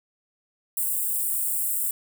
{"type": "high-pass noise", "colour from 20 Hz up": "white", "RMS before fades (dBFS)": -26, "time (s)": [0.77, 1.91], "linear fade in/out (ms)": 2, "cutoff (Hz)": 7700, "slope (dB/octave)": 96, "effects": []}